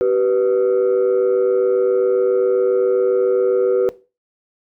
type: tone pair together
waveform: sine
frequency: 383.9 / 491.3 Hz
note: G4 / B4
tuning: -36 / -9 cents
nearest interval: major third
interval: 427 cents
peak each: -14 dBFS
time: 0.01-3.89 s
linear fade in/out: 0 ms
effects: noise-tail reverb RT60 0.3 s tail -18 dB re dry + tanh soft clip ceiling -10 dBFS